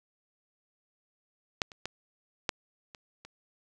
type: clicks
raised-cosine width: 0.2 ms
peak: -9 / -30 / -17 / -10 / -28 / -29 dBFS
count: 6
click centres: 1.618 / 1.718 / 1.856 / 2.492 / 2.948 / 3.25 s
effects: none